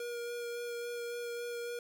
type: tone with vibrato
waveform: square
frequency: 476.1 Hz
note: A#4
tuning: 37 cents sharp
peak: -38 dBFS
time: 0-1.79 s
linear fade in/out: 2 ms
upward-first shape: sine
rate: 3.6 Hz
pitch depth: 12 cents each way
effects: none